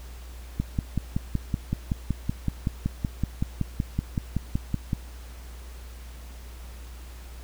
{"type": "click train", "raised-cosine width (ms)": 5, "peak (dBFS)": -12, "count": 24, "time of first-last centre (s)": [0.6, 4.931], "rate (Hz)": 5.31, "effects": ["added 60 Hz sine -39 dBFS peak until 7.43 s", "pink hiss -50 dBFS RMS until 7.43 s"]}